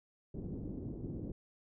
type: low-pass noise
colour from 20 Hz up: white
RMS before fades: -42 dBFS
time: 0.34-1.32 s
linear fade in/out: 5 ms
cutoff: 330 Hz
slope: 24 dB/octave
effects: none